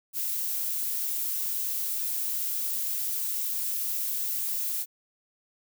violet noise, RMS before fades -30 dBFS, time 0.13-4.86 s, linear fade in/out 50 ms, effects none

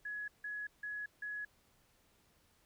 sine tone bursts, 1684 Hz, G#6, 24 cents sharp, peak -39 dBFS, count 4, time 0.05-1.45 s, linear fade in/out 5 ms, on 230 ms, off 160 ms, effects pink hiss -71 dBFS RMS until 2.65 s

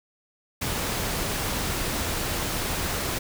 pink noise, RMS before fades -28 dBFS, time 0.61-3.19 s, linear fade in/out 10 ms, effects none

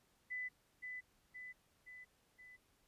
sine tone with echo, 2000 Hz, B6, 21 cents sharp, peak -40 dBFS, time 0.3-0.49 s, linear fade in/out 20 ms, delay 520 ms, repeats 4, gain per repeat -4 dB, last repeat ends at 2.57 s, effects pink hiss -75 dBFS RMS until 2.87 s + resampled to 32000 Hz

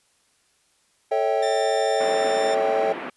triangle chord, A dominant seventh, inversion none, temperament equal with one note detuned, 440 / 554.4 / 646.4 / 784 Hz, A4 / C#5 / E5 / G5, 0 / 0 / -34 / 0 cents, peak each -23 dBFS, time 1.11-2.93 s, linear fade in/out 10 ms
15% pulse tone, 1794 Hz, A6, 33 cents sharp, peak -25 dBFS, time 1.42-2.55 s, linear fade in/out 10 ms
pink band-pass noise, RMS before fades -33 dBFS, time 2-3.1 s, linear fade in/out 5 ms, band 230 to 2400 Hz, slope 24 dB/octave
effects white hiss -64 dBFS RMS until 3.16 s + resampled to 24000 Hz

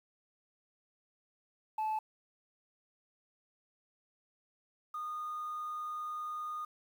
sine tone pair in turn, 868 / 1227.5 Hz, A5 / D#6, -24 / -24 cents, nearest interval tritone, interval 600 cents, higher second, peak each -29 / -36 dBFS, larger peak first, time 1.78-1.99 / 4.94-6.65 s, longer second, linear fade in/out 5 ms, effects tanh soft clip ceiling -30 dBFS + 10-bit

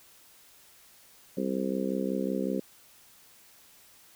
harmonic tone, 65.41 Hz, C2, in tune, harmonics 3 / 4 / 5 / 6 / 7 / 8, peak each -32 / -33 / -37 / -35 / -38 / -36 dBFS, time 1.37-2.6 s, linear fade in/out 5 ms, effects white hiss -57 dBFS RMS until 4.15 s

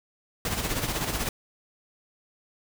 pink noise with tremolo, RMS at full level -27 dBFS, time 0.45-1.29 s, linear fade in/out 2 ms, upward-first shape sine, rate 16 Hz, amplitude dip 55%, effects none

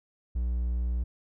triangle tone, 60.2 Hz, B1, 44 cents flat, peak -24 dBFS, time 0.35-1.04 s, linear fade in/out 10 ms, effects none

